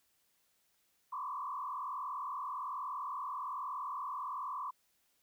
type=tone with frequency modulation; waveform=sine; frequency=1083 Hz; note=C#6; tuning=41 cents flat; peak=-37 dBFS; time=1.12-4.71 s; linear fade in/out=10 ms; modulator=41.2 Hz; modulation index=2.4; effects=white hiss -75 dBFS RMS until 5.22 s